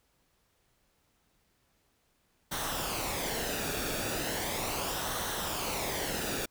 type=noise with flanger; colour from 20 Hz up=pink; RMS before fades=-34 dBFS; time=2.51-6.46 s; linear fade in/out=10 ms; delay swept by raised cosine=0.41 to 0.99 ms; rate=0.37 Hz; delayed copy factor=-0.55; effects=pink hiss -72 dBFS RMS until 6.5 s